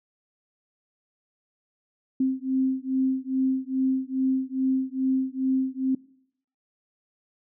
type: beating tone pair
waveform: sine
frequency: 261.6 / 264 Hz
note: C4 / C4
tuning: 0 / +16 cents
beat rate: 2.4 Hz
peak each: -25 dBFS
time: 2.2-5.95 s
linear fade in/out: 5 ms
effects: noise-tail reverb RT60 0.7 s tail -23 dB re dry